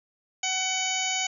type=harmonic tone with a mistuned harmonic; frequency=752 Hz; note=F#5; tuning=28 cents sharp; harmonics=1 / 2 / 3 / 4 / 5 / 6 / 7 / 8 / 9; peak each=-33 / -41 / -31 / -31 / -39 / -40 / -42 / -36 / -31 dBFS; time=0.43-1.27 s; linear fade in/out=5 ms; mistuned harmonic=6; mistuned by=+22 cents; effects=none